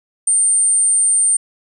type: tone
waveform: sine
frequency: 8900 Hz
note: C#9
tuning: 6 cents sharp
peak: -11 dBFS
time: 0.27-1.37 s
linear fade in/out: 5 ms
effects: none